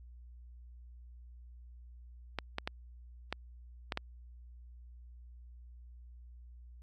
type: clicks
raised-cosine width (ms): 0.3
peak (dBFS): -18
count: 6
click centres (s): 2.387 / 2.584 / 2.675 / 3.326 / 3.922 / 3.974
effects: added 60 Hz sine -50 dBFS peak until 6.82 s + AAC 32 kbps